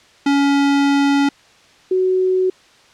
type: tone pair in turn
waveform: square / sine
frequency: 281.1 / 372.1 Hz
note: C#4 / F#4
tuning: +24 / +10 cents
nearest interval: perfect fourth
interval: 486 cents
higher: second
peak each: -13 dBFS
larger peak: neither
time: 0.26-1.29 / 1.91-2.5 s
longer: first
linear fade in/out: 5 ms
effects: white hiss -49 dBFS RMS until 2.93 s + low-pass 5000 Hz 12 dB/octave